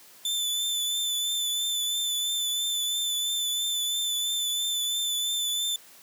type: tone with vibrato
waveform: sawtooth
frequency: 3520 Hz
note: A7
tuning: in tune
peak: -23 dBFS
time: 0.25-5.76 s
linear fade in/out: 2 ms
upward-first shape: triangle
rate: 3 Hz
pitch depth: 29 cents each way
effects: white hiss -52 dBFS RMS until 6.02 s + high-pass 150 Hz 12 dB/octave